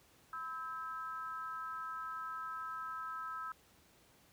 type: tone with amplitude modulation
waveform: sine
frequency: 1300 Hz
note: E6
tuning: 24 cents flat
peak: -36 dBFS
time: 0.33-3.52 s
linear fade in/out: 2 ms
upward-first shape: sine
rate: 289 Hz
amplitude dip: 85%
effects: pink hiss -66 dBFS RMS until 4.32 s + high-pass 60 Hz 12 dB/octave